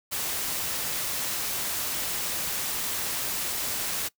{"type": "noise", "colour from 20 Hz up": "white", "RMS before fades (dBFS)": -30, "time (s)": [0.11, 4.09], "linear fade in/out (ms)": 20, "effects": ["noise-tail reverb RT60 0.1 s tail -21 dB re dry"]}